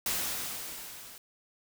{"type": "noise with level ramp", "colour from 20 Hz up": "white", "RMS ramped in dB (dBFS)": [-30, -49], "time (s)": [0.06, 1.18], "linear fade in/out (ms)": 2, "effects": []}